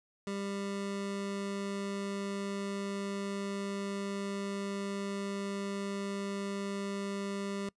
25% pulse tone, 198.8 Hz, G3, 25 cents sharp, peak -31 dBFS, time 0.27-7.69 s, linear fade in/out 2 ms, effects noise-tail reverb RT60 0.1 s tail -24 dB re dry + resampled to 22050 Hz

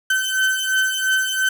35% pulse beating tone pair, 1532 / 1534.9 Hz, G6 / G6, -40 / -37 cents, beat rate 2.9 Hz, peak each -20 / -18 dBFS, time 0.1-1.49 s, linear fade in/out 5 ms, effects none

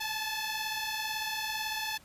10% pulse beating tone pair, 860 / 878 Hz, A5 / A5, -40 / -4 cents, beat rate 18 Hz, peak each -27 dBFS, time 0-1.98 s, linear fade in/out 10 ms, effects pink hiss -58 dBFS RMS until 2.04 s + resampled to 32000 Hz

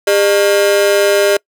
45% pulse ring-modulated tone, 504 Hz, B4, 35 cents sharp, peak -6 dBFS, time 0.07-1.37 s, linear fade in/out 5 ms, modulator 101 Hz, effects noise-tail reverb RT60 0.1 s tail -26 dB re dry

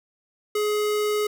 square tone, 420.5 Hz, G#4, 22 cents sharp, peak -22 dBFS, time 0.55-1.27 s, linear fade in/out 5 ms, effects none

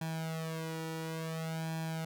sawtooth tone with flanger, 161.5 Hz, E3, 35 cents flat, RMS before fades -38 dBFS, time 0.01-2.05 s, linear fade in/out 5 ms, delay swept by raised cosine 1.2 to 2.15 ms, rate 0.57 Hz, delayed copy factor +0.95, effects none

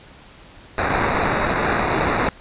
white noise with sample-and-hold, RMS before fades -20 dBFS, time 0.78-2.29 s, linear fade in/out 2 ms, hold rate 3150 Hz, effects pink hiss -45 dBFS RMS until 2.4 s + resampled to 8000 Hz

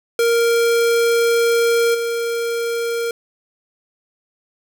square tone with level steps, 466.2 Hz, A#4, in tune, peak -14 / -20 dBFS, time 0.19-3.11 s, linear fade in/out 2 ms, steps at 1.94 s, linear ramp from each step 10 ms, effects none

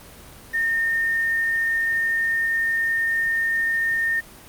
sine tone with quantisation, 1825 Hz, A#6, 37 cents flat, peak -19 dBFS, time 0.53-4.21 s, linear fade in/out 20 ms, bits 7, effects pink hiss -44 dBFS RMS until 4.48 s + Opus 24 kbps

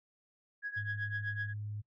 sine tone with tremolo, 1661.2 Hz, G#6, in tune, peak -31 dBFS, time 0.62-1.54 s, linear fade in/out 50 ms, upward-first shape triangle, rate 7.9 Hz, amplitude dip 90%
sine tone, 104.7 Hz, G#2, 15 cents sharp, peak -37 dBFS, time 0.76-1.82 s, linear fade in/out 20 ms
effects noise-tail reverb RT60 0.1 s tail -24 dB re dry + tanh soft clip ceiling -28 dBFS

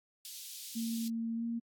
pink high-pass noise, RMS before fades -46 dBFS, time 0.25-1.08 s, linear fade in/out 0 ms, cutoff 3500 Hz, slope 24 dB/octave
sine tone with pitch glide, 228.4 to 232.4 Hz, A#3 to A#3, -35 to -5 cents, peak -33 dBFS, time 0.75-1.6 s, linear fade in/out 20 ms, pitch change +30 cents, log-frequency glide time 1.35-1.44 s
effects AAC 64 kbps

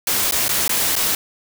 white noise with dropouts, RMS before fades -19 dBFS, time 0.07-1.15 s, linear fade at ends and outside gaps 2 ms, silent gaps 0.311-0.322 / 0.482-0.491 / 0.679-0.693 / 0.955-0.963 s, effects none

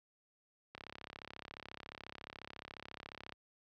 click train, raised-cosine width 0.3 ms, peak -30 dBFS, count 89, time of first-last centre 0.75-3.323 s, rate 34.2 Hz, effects high-pass 60 Hz 12 dB/octave

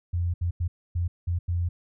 sine tone bursts at uneven times, 86.9 Hz, F2, 8 cents flat, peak -23 dBFS, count 6, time 0.13-0.34 / 0.41-0.51 / 0.6-0.68 / 0.95-1.08 / 1.27-1.39 / 1.48-1.69 s, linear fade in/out 10 ms, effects none

